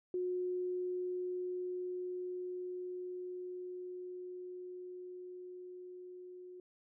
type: tone with level ramp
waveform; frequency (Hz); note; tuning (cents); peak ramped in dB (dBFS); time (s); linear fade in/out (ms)
sine; 362.4; F#4; -36; -33 to -48; 0.14-6.6; 2
effects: none